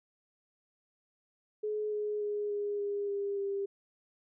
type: tone with pitch steps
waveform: sine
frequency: 424.2 / 419.6 / 415 / 410.5 / 406 / 401.5 / 397.2 Hz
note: G#4 / G#4 / G#4 / G#4 / G#4 / G4 / G4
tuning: +37 / +18 / -1 / -20 / -39 / +41 / +23 cents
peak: -31 dBFS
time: 1.63-3.66 s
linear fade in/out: 10 ms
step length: 290 ms
effects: none